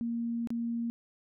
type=tone with dropouts; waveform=sine; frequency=233.5 Hz; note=A#3; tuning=3 cents sharp; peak=-30 dBFS; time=0.01-0.9 s; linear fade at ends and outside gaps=0 ms; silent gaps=0.473-0.504 s; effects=none